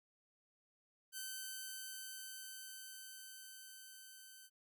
5% pulse tone with level ramp, 1536 Hz, G6, 36 cents flat, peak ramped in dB -32 to -45 dBFS, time 1.12-4.5 s, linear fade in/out 50 ms, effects none

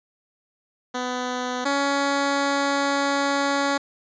10% pulse tone pair in turn, 250 / 280.3 Hz, B3 / C#4, +21 / +19 cents, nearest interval major second, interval 198 cents, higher second, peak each -17 / -12 dBFS, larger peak second, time 0.94-1.65 / 1.65-3.78 s, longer second, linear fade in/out 10 ms, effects resampled to 16000 Hz

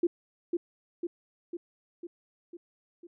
sine tone with echo, 345.6 Hz, F4, 18 cents flat, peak -21 dBFS, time 0.03-0.07 s, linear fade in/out 5 ms, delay 500 ms, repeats 6, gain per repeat -4 dB, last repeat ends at 3.07 s, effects none

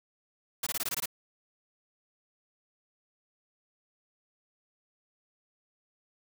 white noise bursts, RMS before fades -32 dBFS, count 8, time 0.63-1.058 s, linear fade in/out 5 ms, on 36 ms, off 20 ms, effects none

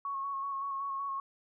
sine tone with vibrato, 1102 Hz, C#6, 11 cents flat, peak -33 dBFS, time 0.05-1.2 s, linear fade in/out 2 ms, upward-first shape square, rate 5.3 Hz, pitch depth 22 cents each way, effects none

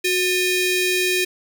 sawtooth ring-modulated tone, 1417 Hz, F6, 25 cents sharp, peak -11 dBFS, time 0.04-1.25 s, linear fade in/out 10 ms, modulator 1050 Hz, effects none

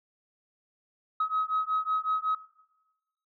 sine beating tone pair, 1270 / 1275.4 Hz, D#6 / D#6, +35 / +42 cents, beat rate 5.4 Hz, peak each -28 / -27 dBFS, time 1.2-2.35 s, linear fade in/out 5 ms, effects noise-tail reverb RT60 1.0 s tail -19 dB re dry + tanh soft clip ceiling -20 dBFS

